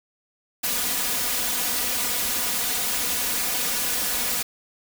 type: noise with comb filter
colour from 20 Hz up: white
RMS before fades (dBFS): -25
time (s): 0.63-4.43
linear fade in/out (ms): 10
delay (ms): 4.1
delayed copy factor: +0.95
effects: none